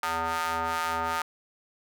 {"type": "ring-modulated tone", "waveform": "sawtooth", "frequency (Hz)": 164.81, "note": "E3", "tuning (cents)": 0, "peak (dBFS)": -20, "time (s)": [0.03, 1.22], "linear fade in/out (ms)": 2, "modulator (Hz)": 1070, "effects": []}